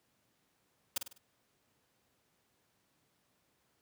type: noise with echo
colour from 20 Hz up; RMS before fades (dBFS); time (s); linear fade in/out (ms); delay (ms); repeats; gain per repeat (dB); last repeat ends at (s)
white; -32; 0.96-0.98; 5; 50; 4; -7; 1.18
effects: pink hiss -75 dBFS RMS until 3.81 s + high-pass 100 Hz 12 dB/octave